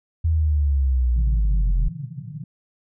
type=linear sweep; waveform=sine; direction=down; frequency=82.41 to 40.26 Hz; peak=-16 dBFS; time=0.24-1.89 s; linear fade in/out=10 ms
type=band-pass noise; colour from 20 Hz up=white; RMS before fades=-33 dBFS; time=1.16-2.44 s; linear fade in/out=5 ms; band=110 to 170 Hz; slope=96 dB/octave
effects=none